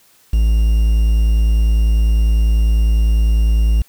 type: tone with quantisation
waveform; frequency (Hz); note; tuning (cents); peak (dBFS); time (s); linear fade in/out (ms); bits
triangle; 55; A1; 0; -8; 0.33-3.82; 5; 6
effects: white hiss -52 dBFS RMS until 3.88 s